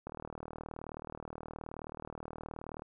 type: click train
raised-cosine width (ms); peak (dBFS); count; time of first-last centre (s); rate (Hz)
1; -28; 108; 0.07-2.821; 38.9
effects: none